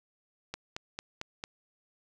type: click train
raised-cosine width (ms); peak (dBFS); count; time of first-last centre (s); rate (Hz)
0.2; -19; 5; 0.54-1.439; 4.45
effects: none